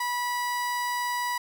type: tone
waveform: 30% pulse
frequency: 977 Hz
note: B5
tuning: 19 cents flat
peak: -24 dBFS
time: 0-1.38 s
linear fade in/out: 5 ms
effects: 9-bit